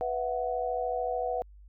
sine chord, B suspended fourth, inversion none, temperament equal with one note detuned, 493.9 / 666.5 / 740 Hz, B4 / E5 / F#5, 0 / +19 / 0 cents, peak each -32 / -34 / -32 dBFS, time 0.01-1.42 s, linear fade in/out 0 ms, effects added 50 Hz sine -49 dBFS peak until 1.68 s

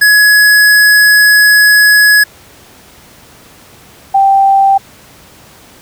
square / sine tone pair in turn, 1684 / 783.3 Hz, G#6 / G5, +24 / -2 cents, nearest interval octave + minor second, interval 1326 cents, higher first, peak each -4 dBFS, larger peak neither, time 0.01-2.24 / 4.14-4.78 s, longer first, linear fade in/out 10 ms, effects pink hiss -39 dBFS RMS until 5.81 s + high-pass 60 Hz 12 dB/octave

